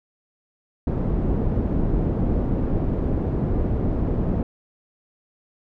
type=low-pass noise; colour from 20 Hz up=pink; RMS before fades=-22 dBFS; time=0.87-4.43 s; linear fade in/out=2 ms; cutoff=390 Hz; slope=12 dB/octave; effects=none